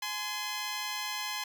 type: tone pair together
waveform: 10% pulse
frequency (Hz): 840.9 / 1031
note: G#5 / C6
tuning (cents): +21 / -26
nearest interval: major third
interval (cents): 353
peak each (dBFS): -29 / -27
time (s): 0.02-1.44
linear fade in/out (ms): 5
effects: none